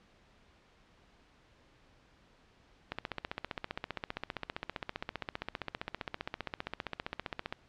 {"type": "click train", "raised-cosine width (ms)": 0.3, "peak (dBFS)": -19, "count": 71, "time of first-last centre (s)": [2.92, 7.525], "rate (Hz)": 15.2, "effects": ["pink hiss -64 dBFS RMS until 7.68 s", "low-pass 4000 Hz 12 dB/octave"]}